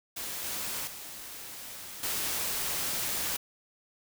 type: noise with level steps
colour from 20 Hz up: white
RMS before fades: -37 / -35 / -43 / -32 dBFS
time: 0.16-3.37 s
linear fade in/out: 10 ms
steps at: 0.44 / 0.87 / 2.03 s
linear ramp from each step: 5 ms
effects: none